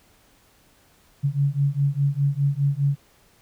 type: beating tone pair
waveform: sine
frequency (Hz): 138.59 / 143.49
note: C#3 / D3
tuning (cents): 0 / -40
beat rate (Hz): 4.9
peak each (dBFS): -22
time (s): 1.23-2.96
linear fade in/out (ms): 20
effects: pink hiss -58 dBFS RMS until 3.41 s